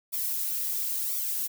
violet noise with flanger, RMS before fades -30 dBFS, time 0.12-1.48 s, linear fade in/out 20 ms, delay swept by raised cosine 0.86 to 4.06 ms, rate 0.97 Hz, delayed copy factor +1, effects none

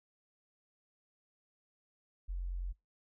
sine tone, 44.69 Hz, F1, 41 cents sharp, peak -35 dBFS, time 2.28-2.73 s, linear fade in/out 20 ms, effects noise-tail reverb RT60 0.2 s tail -25 dB re dry

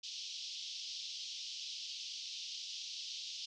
white band-pass noise, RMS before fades -45 dBFS, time 0.03-3.46 s, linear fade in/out 10 ms, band 2900 to 5700 Hz, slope 48 dB/octave, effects none

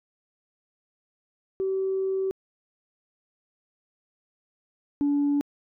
sine tone pair in turn, 383 / 286.9 Hz, G4 / D4, -40 / -40 cents, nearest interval perfect fourth, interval 500 cents, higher first, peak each -23 / -19 dBFS, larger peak second, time 1.6-2.31 / 5.01-5.41 s, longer first, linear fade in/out 0 ms, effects tanh soft clip ceiling -18 dBFS

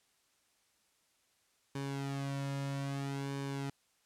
sawtooth tone with flanger, 138.59 Hz, C#3, in tune, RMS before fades -38 dBFS, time 1.75-3.7 s, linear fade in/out 5 ms, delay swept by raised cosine 1.5 to 2.6 ms, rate 0.61 Hz, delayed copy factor -0.7, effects white hiss -73 dBFS RMS until 4.05 s + low-pass 10000 Hz 12 dB/octave

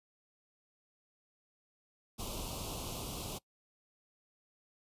pink band-stop noise, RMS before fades -41 dBFS, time 2.18-3.39 s, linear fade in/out 20 ms, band 1200 to 2600 Hz, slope 48 dB/octave, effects noise-tail reverb RT60 0.1 s tail -22 dB re dry + resampled to 32000 Hz

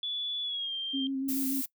sine tone with pitch glide, 3439 to 3172 Hz, A7 to G7, -40 to +20 cents, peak -31 dBFS, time 0.03-1.07 s, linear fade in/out 2 ms, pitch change -140 cents, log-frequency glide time 0.43-0.74 s
sine tone with vibrato, 268.8 Hz, C4, 47 cents sharp, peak -29 dBFS, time 0.93-1.62 s, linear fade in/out 20 ms, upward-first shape square, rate 6.9 Hz, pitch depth 20 cents each way
violet noise, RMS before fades -34 dBFS, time 1.28-1.66 s, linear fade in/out 10 ms
effects noise-tail reverb RT60 0.1 s tail -21 dB re dry

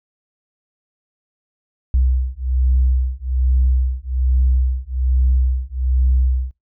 sine beating tone pair, 63.3 / 64.5 Hz, B1 / C2, +43 / -24 cents, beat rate 1.2 Hz, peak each -16 dBFS, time 1.94-6.51 s, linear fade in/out 0 ms, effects noise-tail reverb RT60 0.2 s tail -24 dB re dry + tanh soft clip ceiling -8 dBFS

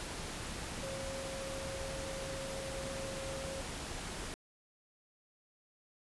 sine tone in noise, 540 Hz, C#5, 45 cents flat, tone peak -42 dBFS, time 0.83-3.61 s, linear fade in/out 0 ms, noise pink, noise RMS -42 dBFS, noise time 0-4.34 s, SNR -3 dB, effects resampled to 24000 Hz

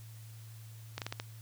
slowing click train, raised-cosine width 0.2 ms, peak -19 dBFS, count 5, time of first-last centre 0.98-1.199 s, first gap 38 ms, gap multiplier 1.25, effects added 111 Hz sine -47 dBFS peak until 1.41 s + white hiss -59 dBFS RMS until 1.41 s

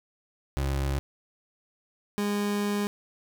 30% pulse tone pair in turn, 68.4 / 205 Hz, C#2 / G#3, -23 / -22 cents, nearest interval octave + perfect fifth, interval 1901 cents, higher second, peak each -23 dBFS, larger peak neither, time 0.57-0.99 / 2.18-2.87 s, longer second, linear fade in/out 0 ms, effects none

